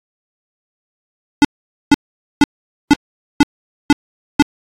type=tone bursts; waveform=square; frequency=290 Hz; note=D4; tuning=22 cents flat; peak=-5 dBFS; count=7; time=1.42-4.422 s; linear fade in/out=0 ms; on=26 ms; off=470 ms; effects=low-pass 7000 Hz 12 dB/octave + AAC 64 kbps